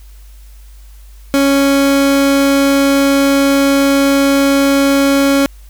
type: tone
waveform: 30% pulse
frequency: 277.2 Hz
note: C#4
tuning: in tune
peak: -6 dBFS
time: 1.34-5.46 s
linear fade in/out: 0 ms
effects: added 50 Hz sine -34 dBFS peak until 5.69 s + white hiss -49 dBFS RMS until 5.69 s